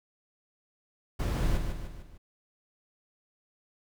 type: noise with echo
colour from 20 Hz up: brown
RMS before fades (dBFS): -28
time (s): 1.19-1.58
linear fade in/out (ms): 10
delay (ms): 150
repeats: 4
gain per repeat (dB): -6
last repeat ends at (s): 2.18
effects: none